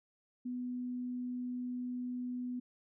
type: tone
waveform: sine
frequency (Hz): 248.1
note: B3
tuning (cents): +8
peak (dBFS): -36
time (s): 0.45-2.6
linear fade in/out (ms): 10
effects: none